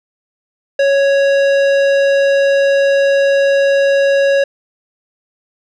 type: tone with tanh clipping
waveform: sine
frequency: 554.4 Hz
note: C#5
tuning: in tune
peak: -11 dBFS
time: 0.79-4.44 s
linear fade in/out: 5 ms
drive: 15 dB
effects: none